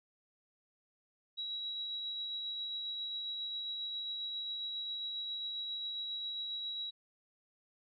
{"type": "tone with tremolo", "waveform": "sine", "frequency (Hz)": 3877, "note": "B7", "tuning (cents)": -33, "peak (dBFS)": -36, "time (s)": [1.37, 6.91], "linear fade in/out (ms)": 20, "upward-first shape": "triangle", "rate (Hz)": 7.4, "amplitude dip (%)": 25, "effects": []}